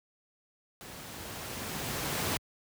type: noise with level ramp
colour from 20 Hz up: pink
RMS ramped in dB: -46 to -30 dBFS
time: 0.81-2.37 s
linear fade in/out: 0 ms
effects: high-pass 80 Hz 12 dB/octave